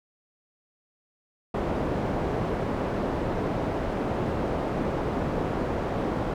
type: low-pass noise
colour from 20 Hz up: white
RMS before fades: -28 dBFS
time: 1.54-6.34 s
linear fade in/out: 5 ms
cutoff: 570 Hz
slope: 12 dB/octave
effects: none